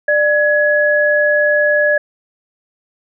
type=tone pair together; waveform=sine; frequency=595 / 1682.9 Hz; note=D5 / G#6; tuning=+22 / +22 cents; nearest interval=octave + tritone; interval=1800 cents; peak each=-13 dBFS; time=0.08-1.98 s; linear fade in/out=5 ms; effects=none